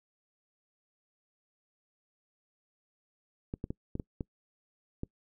clicks, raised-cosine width 3 ms, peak -22 dBFS, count 7, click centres 3.539 / 3.641 / 3.705 / 3.954 / 3.998 / 4.208 / 5.034 s, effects noise-tail reverb RT60 0.1 s tail -25 dB re dry

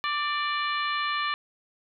harmonic tone with a mistuned harmonic, 587.3 Hz, D5, in tune, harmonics 2 / 3 / 4 / 5 / 6 / 7, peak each -28 / -32 / -34 / -36 / -38 / -39 dBFS, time 0.04-1.34 s, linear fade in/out 0 ms, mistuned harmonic 3, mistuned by +20 cents, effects none

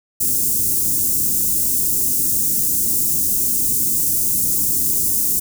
white band-stop noise, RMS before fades -18 dBFS, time 0.2-5.4 s, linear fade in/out 10 ms, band 330 to 7000 Hz, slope 24 dB/octave, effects none

